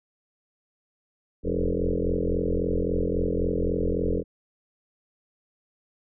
sine tone with frequency modulation, 242.6 Hz, B3, 31 cents flat, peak -22 dBFS, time 1.43-4.24 s, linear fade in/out 50 ms, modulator 43.7 Hz, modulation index 5.9, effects none

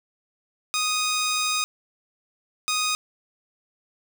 10% pulse tone pair in turn, 1244.5 / 1244.5 Hz, D#6 / D#6, 0 / 0 cents, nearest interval unison, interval 0 cents, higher neither, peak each -14 / -14 dBFS, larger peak neither, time 0.74-1.64 / 2.68-2.95 s, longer first, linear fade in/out 0 ms, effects none

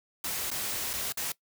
white noise with dropouts, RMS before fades -33 dBFS, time 0.24-1.32 s, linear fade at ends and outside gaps 2 ms, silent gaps 0.504-0.514 / 0.932-0.936 / 1.123-1.172 s, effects noise-tail reverb RT60 0.1 s tail -20 dB re dry

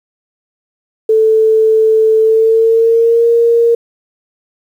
sine tone with pitch glide, 440 to 466.2 Hz, A4 to A#4, 0 to 0 cents, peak -6 dBFS, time 1.09-3.75 s, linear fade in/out 5 ms, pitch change +100 cents, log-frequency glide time 2.19-3.26 s, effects 7-bit

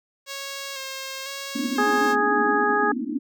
5% pulse tone with vibrato, 543 Hz, C#5, 36 cents flat, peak -20 dBFS, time 0.26-2.16 s, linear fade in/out 50 ms, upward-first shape square, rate 1 Hz, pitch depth 26 cents each way
pink band-pass noise, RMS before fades -28 dBFS, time 1.55-3.19 s, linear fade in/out 10 ms, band 230 to 310 Hz, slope 96 dB/octave
harmonic tone, 415.3 Hz, G#4, in tune, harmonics 1 / 2 / 3 / 4, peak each -24 / -24 / -24 / -24 dBFS, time 1.78-2.92 s, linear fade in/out 5 ms
effects none

